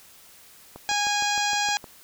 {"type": "click train", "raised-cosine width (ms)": 1, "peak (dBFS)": -25, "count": 8, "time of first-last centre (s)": [0.76, 1.842], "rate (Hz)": 6.47}
{"type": "harmonic tone", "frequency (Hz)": 823, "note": "G#5", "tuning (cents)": -16, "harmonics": [1, 2, 3, 4, 5, 6, 7, 8, 9], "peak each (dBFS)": [-26, -29, -31, -32, -33, -34, -34, -35, -36], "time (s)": [0.89, 1.77], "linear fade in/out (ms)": 0}
{"effects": ["white hiss -51 dBFS RMS until 2.03 s"]}